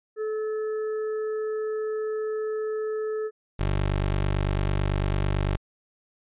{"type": "harmonic tone", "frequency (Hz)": 432.5, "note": "A4", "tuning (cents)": -30, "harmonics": [1, 3, 4], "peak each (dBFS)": [-26, -42, -46], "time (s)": [0.16, 3.31], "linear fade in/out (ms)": 50}
{"type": "tone", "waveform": "20% pulse", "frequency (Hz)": 49, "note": "G1", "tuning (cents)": 0, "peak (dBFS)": -18, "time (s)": [3.59, 5.57], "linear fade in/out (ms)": 10}
{"effects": ["resampled to 8000 Hz"]}